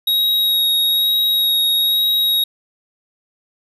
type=tone with vibrato; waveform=square; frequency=3786 Hz; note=A#7; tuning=26 cents sharp; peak=-14 dBFS; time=0.07-2.44 s; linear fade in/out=5 ms; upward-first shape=sine; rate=1.1 Hz; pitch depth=11 cents each way; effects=none